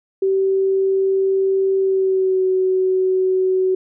sine tone with pitch glide, 385.4 to 374.4 Hz, G4 to F#4, -29 to +20 cents, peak -14 dBFS, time 0.22-3.75 s, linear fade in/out 5 ms, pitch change -51 cents, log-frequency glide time 1.78-2.44 s, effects none

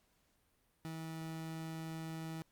30% pulse tone, 161.3 Hz, E3, 37 cents flat, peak -39 dBFS, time 0.85-2.42 s, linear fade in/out 0 ms, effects pink hiss -75 dBFS RMS until 2.51 s + Opus 48 kbps

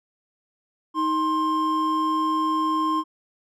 triangle tone pair together, 314.2 / 1056.8 Hz, D#4 / C6, +17 / +17 cents, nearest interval octave + major sixth, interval 2100 cents, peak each -23 / -20 dBFS, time 0.94-3.04 s, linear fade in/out 50 ms, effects none

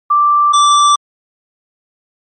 sine / square tone pair in turn, 1174.7 / 1168.7 Hz, D6 / D6, 0 / -9 cents, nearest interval unison, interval 9 cents, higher first, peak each -7 dBFS, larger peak neither, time 0.1-0.53 / 0.53-0.96 s, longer neither, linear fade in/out 10 ms, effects MP3 32 kbps

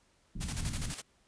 pink low-pass noise, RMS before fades -37 dBFS, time 0.35-0.94 s, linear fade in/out 5 ms, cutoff 210 Hz, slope 24 dB/octave
white noise with tremolo, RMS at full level -38 dBFS, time 0.4-1.02 s, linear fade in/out 20 ms, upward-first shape square, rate 12 Hz, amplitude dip 60%
effects pink hiss -69 dBFS RMS until 1.27 s + resampled to 22050 Hz

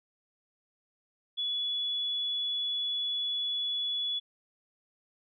sine tone, 3410 Hz, G#7, 45 cents sharp, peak -29 dBFS, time 1.37-4.2 s, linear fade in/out 20 ms, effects none

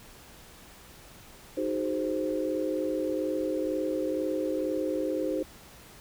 sine chord, Ab dominant seventh, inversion second, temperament equal with one note detuned, 311.1 / 373.4 / 415.3 / 523.3 Hz, Eb4 / Gb4 / Ab4 / C5, 0 / +16 / 0 / 0 cents, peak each -31 / -34 / -36 / -31 dBFS, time 1.57-5.43 s, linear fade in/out 5 ms, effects pink hiss -51 dBFS RMS until 6 s

